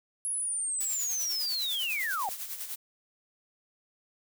sine linear sweep, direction down, 10660 to 713 Hz, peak -29 dBFS, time 0.25-2.29 s, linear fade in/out 0 ms
blue noise with tremolo, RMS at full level -36 dBFS, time 0.8-2.76 s, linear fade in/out 10 ms, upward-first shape sine, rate 10 Hz, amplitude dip 60%
effects none

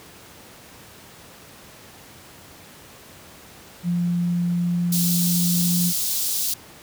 sine tone with pitch glide, 174.3 to 175.61 Hz, F3 to F3, -3 to +10 cents, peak -19 dBFS, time 3.83-5.93 s, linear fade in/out 50 ms, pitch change +13 cents, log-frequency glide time 5.09-5.81 s
white high-pass noise, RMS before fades -24 dBFS, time 4.92-6.54 s, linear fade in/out 5 ms, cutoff 3700 Hz, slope 24 dB/octave
effects pink hiss -45 dBFS RMS until 6.82 s + high-pass 80 Hz 12 dB/octave

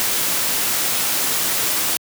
white noise, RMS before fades -20 dBFS, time 0-1.97 s, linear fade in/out 0 ms, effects high-pass 100 Hz 12 dB/octave

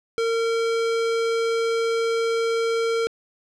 square tone, 457.6 Hz, A#4, 32 cents flat, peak -21 dBFS, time 0.18-3.07 s, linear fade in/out 0 ms, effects low-pass 6000 Hz 12 dB/octave

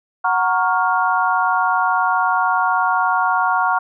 sine chord, Gb major seventh, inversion none, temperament equal with one note detuned, 740 / 932.3 / 1108.7 / 1405 Hz, Gb5 / Bb5 / Db6 / F6, 0 / 0 / 0 / +10 cents, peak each -20 dBFS, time 0.24-3.79 s, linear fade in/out 10 ms, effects none

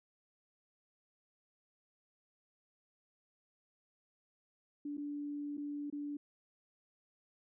sine tone with dropouts, 290.6 Hz, D4, 18 cents flat, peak -38 dBFS, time 4.85-6.17 s, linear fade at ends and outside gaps 5 ms, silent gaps 4.971-4.978 / 5.571-5.577 / 5.901-5.925 s, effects none

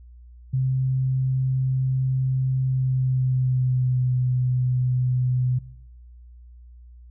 sine tone with pitch glide, 130.81 to 126.28 Hz, C3 to B2, 0 to +39 cents, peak -19 dBFS, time 0.53-5.59 s, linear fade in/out 10 ms, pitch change -61 cents, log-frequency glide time 2.61-4.12 s, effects noise-tail reverb RT60 0.8 s tail -19 dB re dry + added 60 Hz sine -43 dBFS peak until 7.1 s

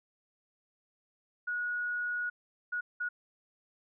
sine tone bursts at uneven times, 1455 Hz, F#6, 29 cents flat, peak -31 dBFS, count 3, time 1.47-2.3 / 2.72-2.81 / 3-3.09 s, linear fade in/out 10 ms, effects none

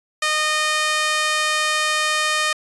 sawtooth tone with high-pass filter, 614 Hz, D#5, 23 cents flat, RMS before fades -20 dBFS, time 0.22-2.53 s, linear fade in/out 5 ms, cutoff 1500 Hz, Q 1.1, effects resampled to 24000 Hz

